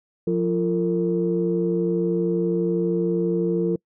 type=tone cluster; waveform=sine; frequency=177 / 343.2 / 455.6 Hz; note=F3 / F4 / A#4; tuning=+23 / -30 / -40 cents; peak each=-23 dBFS; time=0.27-3.76 s; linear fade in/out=5 ms; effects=noise-tail reverb RT60 0.1 s tail -26 dB re dry + tanh soft clip ceiling -10 dBFS